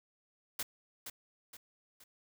white noise with echo, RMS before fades -37 dBFS, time 0.59-0.63 s, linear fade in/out 5 ms, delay 470 ms, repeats 3, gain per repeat -7 dB, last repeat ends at 2.04 s, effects none

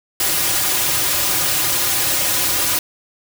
white noise with comb filter, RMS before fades -18 dBFS, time 0.2-2.79 s, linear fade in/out 2 ms, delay 4.5 ms, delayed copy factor -0.95, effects none

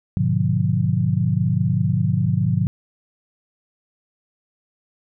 sine chord, G# diminished seventh, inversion none, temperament just, 103.83 / 124.59 / 149.51 / 179.41 Hz, G#2 / B2 / D3 / F3, 0 / +16 / +31 / +47 cents, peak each -22 dBFS, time 0.17-2.67 s, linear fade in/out 0 ms, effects none

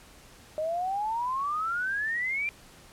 sine exponential sweep, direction up, 610 to 2392 Hz, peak -27 dBFS, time 0.58-2.49 s, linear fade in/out 0 ms, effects pink hiss -53 dBFS RMS until 2.92 s + low-pass 12000 Hz 12 dB/octave

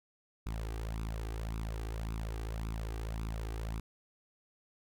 sawtooth tone with flanger, 55 Hz, A1, in tune, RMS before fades -38 dBFS, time 0.46-3.8 s, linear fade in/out 5 ms, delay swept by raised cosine 0.79 to 2.59 ms, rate 1.8 Hz, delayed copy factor +0.65, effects none

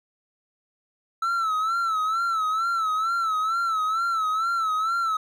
triangle tone with vibrato, 1318.5 Hz, E6, in tune, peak -20 dBFS, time 1.22-5.17 s, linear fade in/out 5 ms, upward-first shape sine, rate 2.2 Hz, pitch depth 81 cents each way, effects none

